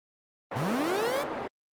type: band-pass noise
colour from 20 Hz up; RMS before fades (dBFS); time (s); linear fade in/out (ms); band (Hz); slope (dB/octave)
pink; -33; 0.51-1.48; 10; 380 to 1200; 12
type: linear sweep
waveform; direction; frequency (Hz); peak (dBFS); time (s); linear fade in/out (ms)
40% pulse; up; 103.83 to 596; -27; 0.55-1.24; 20
effects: Opus 24 kbps